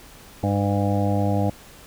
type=harmonic tone with a mistuned harmonic; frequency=100.6 Hz; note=G2; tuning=45 cents sharp; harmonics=1 / 2 / 3 / 5 / 6 / 7 / 8; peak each=-22 / -25 / -27 / -29 / -30 / -30 / -31 dBFS; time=0.43-1.5 s; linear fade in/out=5 ms; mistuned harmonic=8; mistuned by=+21 cents; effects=pink hiss -46 dBFS RMS until 1.86 s